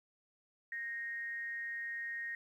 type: tone with frequency modulation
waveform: sine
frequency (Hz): 1864.7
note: A#6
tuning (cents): 0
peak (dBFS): -38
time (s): 0.72-2.35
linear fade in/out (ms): 2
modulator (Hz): 239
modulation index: 0.31
effects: 12-bit